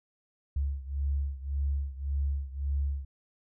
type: beating tone pair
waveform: sine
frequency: 69.3 / 71.1 Hz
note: C#2 / C#2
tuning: 0 / +45 cents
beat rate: 1.8 Hz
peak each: -30 / -33 dBFS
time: 0.56-3.05 s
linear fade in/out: 5 ms
effects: none